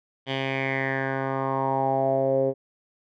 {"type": "tone with low-pass filter sweep", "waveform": "10% pulse", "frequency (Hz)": 134.4, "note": "C3", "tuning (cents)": 47, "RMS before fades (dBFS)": -25, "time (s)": [0.26, 2.54], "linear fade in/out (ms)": 50, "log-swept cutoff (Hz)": [3100, 470], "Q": 5.2, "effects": []}